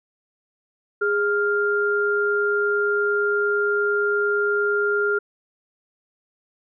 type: tone pair together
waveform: sine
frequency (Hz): 411.3 / 1400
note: G#4 / F6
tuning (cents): -17 / +4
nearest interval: octave + major sixth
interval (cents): 2121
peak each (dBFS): -21 / -21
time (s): 1.01-5.19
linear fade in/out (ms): 10
effects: none